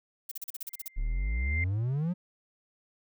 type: noise bursts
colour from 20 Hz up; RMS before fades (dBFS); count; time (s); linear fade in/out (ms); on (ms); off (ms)
violet; -37; 10; 0.29-0.882; 5; 25; 38
type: tone with exponential growth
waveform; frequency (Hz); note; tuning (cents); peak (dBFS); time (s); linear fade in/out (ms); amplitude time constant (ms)
sine; 2093; C7; 0; -28; 0.67-1.64; 2; 210
type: exponential sweep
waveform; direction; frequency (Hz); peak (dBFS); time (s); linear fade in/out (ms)
triangle; up; 32.7 to 185; -25; 0.96-2.14; 20
effects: none